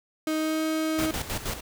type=tone with pitch glide; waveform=35% pulse; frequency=312.8 to 315.9 Hz; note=D#4 to D#4; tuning=+9 to +26 cents; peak=-23 dBFS; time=0.27-1.11 s; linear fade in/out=2 ms; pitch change=+17 cents; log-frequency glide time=0.37-0.64 s
type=noise with tremolo; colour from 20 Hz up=pink; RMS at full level=-30 dBFS; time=0.98-1.61 s; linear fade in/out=10 ms; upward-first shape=square; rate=6.3 Hz; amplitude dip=65%
effects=none